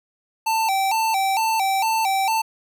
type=tone with vibrato; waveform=square; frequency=830.6 Hz; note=G#5; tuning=in tune; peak=-19 dBFS; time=0.46-2.42 s; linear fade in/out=10 ms; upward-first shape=square; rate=2.2 Hz; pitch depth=120 cents each way; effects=none